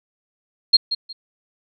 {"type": "tone with echo", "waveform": "sine", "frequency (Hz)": 4234, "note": "C8", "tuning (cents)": 20, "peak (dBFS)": -7, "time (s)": [0.73, 0.77], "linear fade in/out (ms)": 10, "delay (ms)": 180, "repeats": 2, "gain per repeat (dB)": -12, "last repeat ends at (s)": 1.13, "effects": []}